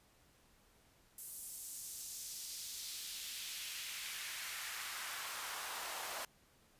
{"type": "noise with high-pass filter sweep", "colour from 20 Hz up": "pink", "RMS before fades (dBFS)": -45, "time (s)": [1.18, 6.25], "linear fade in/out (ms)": 2, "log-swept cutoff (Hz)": [10000, 700], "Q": 1.3, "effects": ["pink hiss -69 dBFS RMS until 6.79 s", "resampled to 32000 Hz"]}